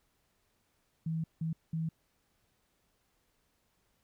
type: tone bursts at uneven times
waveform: sine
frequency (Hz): 161.7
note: E3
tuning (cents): -33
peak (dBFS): -31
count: 3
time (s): 1.06-1.24 / 1.41-1.53 / 1.73-1.89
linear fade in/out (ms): 5
effects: pink hiss -75 dBFS RMS until 4.03 s